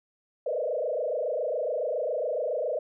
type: tone with frequency modulation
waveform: sine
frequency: 554.4 Hz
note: C#5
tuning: in tune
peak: -26 dBFS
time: 0.46-2.79 s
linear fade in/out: 5 ms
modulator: 27.2 Hz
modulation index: 3.1
effects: none